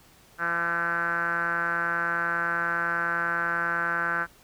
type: tone with low-pass filter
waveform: 5% pulse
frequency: 170 Hz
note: F3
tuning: 46 cents flat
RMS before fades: -27 dBFS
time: 0.38-4.27 s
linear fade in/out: 50 ms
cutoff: 1500 Hz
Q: 8.1
effects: pink hiss -56 dBFS RMS until 4.43 s